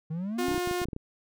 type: exponential sweep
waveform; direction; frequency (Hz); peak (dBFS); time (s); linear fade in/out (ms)
triangle; up; 152.9 to 326; -28; 0.1-0.58; 10
type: tone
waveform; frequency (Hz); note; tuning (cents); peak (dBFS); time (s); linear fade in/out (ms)
sawtooth; 356.8; F4; +37; -24; 0.38-0.85; 10
type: clicks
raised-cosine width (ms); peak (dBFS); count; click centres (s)
3; -23; 11; 0.484 / 0.515 / 0.545 / 0.579 / 0.674 / 0.712 / 0.817 / 0.855 / 0.886 / 0.932 / 0.964
effects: none